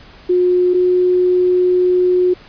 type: tone pair in turn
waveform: sine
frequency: 360 / 362.3 Hz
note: F#4 / F#4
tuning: -47 / -36 cents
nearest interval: unison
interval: 11 cents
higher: second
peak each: -10 dBFS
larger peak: neither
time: 0.29-0.74 / 0.74-2.34 s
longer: second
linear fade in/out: 10 ms
effects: pink hiss -42 dBFS RMS until 2.48 s + resampled to 11025 Hz